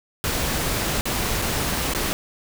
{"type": "noise with dropouts", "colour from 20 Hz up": "pink", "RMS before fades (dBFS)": -24, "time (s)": [0.24, 2.13], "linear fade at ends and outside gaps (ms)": 0, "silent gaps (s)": [[1.01, 1.055], [1.417, 1.421], [1.936, 1.949]], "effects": []}